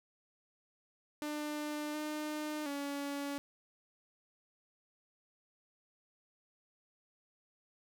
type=tone with pitch steps; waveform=sawtooth; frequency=299 / 303.3 / 283.1 Hz; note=D4 / D#4 / C#4; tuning=+31 / -44 / +37 cents; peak=-33 dBFS; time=1.22-3.38 s; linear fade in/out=0 ms; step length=720 ms; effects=none